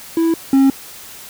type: tone pair in turn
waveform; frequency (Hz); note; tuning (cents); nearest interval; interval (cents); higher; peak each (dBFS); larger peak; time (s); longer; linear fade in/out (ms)
triangle; 329.6 / 270.5; E4 / C#4; 0 / -42; minor third; 342; first; -10 / -6; second; 0.17-0.34 / 0.53-0.7; neither; 2
effects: white hiss -36 dBFS RMS until 1.29 s